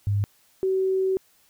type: tone pair in turn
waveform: sine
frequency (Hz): 101.4 / 379.6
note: G#2 / F#4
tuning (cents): -41 / +44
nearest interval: octave + major seventh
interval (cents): 2285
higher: second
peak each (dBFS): -20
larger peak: neither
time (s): 0.07-0.24 / 0.63-1.17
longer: second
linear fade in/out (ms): 0
effects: white hiss -61 dBFS RMS until 1.49 s